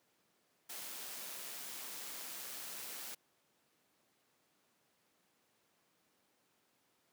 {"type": "noise with amplitude modulation", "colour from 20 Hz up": "white", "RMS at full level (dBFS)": -45, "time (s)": [0.69, 3.15], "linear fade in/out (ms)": 10, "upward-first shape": "sine", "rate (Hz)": 131, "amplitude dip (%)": 25, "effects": ["pink hiss -75 dBFS RMS until 7.12 s", "high-pass 200 Hz 12 dB/octave"]}